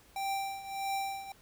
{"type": "tone with tremolo", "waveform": "square", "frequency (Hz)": 784, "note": "G5", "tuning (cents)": 0, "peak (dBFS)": -31, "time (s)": [0.16, 1.32], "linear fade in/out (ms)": 2, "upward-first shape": "triangle", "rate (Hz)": 1.6, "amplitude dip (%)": 80, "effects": ["pink hiss -61 dBFS RMS until 1.41 s"]}